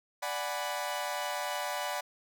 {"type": "chord", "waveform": "sawtooth", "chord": "G# half-diminished seventh", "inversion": "second", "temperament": "equal", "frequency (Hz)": [587.3, 740, 830.6, 987.8], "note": ["D5", "F#5", "G#5", "B5"], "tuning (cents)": [0, 0, 0, 0], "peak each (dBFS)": [-34, -34, -37, -34], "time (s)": [0.22, 2.01], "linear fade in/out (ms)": 10, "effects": []}